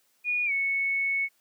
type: tone with pitch glide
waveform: sine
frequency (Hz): 2451 to 2209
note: D#7 to C#7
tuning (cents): -27 to -7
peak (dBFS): -24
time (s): 0.24-1.29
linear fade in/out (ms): 50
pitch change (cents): -180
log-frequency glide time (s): 0.45-0.52
effects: white hiss -68 dBFS RMS until 1.4 s + high-pass 200 Hz 12 dB/octave